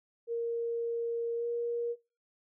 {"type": "tone with pitch glide", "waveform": "sine", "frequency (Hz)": [466.2, 472.2], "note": ["A#4", "A#4"], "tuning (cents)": [0, 22], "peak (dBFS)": -30, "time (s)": [0.27, 1.96], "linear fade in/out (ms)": 50, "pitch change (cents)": 22, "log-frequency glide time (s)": [1.36, 1.46], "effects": ["noise-tail reverb RT60 0.3 s tail -22 dB re dry"]}